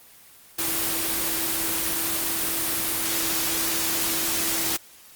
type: tone in noise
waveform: sine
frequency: 329.6 Hz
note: E4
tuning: in tune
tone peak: -35 dBFS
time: 0.58-4.77 s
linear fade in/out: 10 ms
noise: white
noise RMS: -25 dBFS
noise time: 0.58-4.77 s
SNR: -13 dB
effects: white hiss -50 dBFS RMS until 5.15 s + Opus 24 kbps